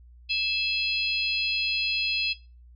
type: harmonic tone with a mistuned harmonic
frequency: 830.6 Hz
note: G#5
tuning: in tune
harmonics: 3 / 4 / 5 / 6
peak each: -26 / -31 / -29 / -33 dBFS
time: 0.29-2.34 s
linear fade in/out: 20 ms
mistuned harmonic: 3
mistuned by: +91 cents
effects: noise-tail reverb RT60 0.3 s tail -17 dB re dry + added 60 Hz sine -48 dBFS peak until 2.75 s